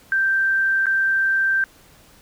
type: tone with dropouts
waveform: sine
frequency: 1568 Hz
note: G6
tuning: in tune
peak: -16 dBFS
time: 0.12-1.64 s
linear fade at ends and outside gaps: 1 ms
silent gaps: 0.858-0.867 s
effects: pink hiss -51 dBFS RMS until 2.21 s